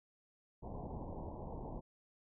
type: low-pass noise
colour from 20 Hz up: pink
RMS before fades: -45 dBFS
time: 0.62-1.81 s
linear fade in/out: 20 ms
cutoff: 1000 Hz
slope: 96 dB/octave
effects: none